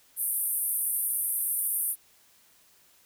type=band-pass noise; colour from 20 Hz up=white; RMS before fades=-29 dBFS; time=0.16-1.96 s; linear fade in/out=50 ms; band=9000 to 14000 Hz; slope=96 dB/octave; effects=white hiss -61 dBFS RMS until 3.05 s